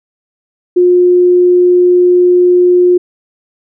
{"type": "tone", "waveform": "sine", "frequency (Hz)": 357.6, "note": "F4", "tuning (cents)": 41, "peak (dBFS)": -4, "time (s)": [0.76, 2.98], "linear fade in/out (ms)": 10, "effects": []}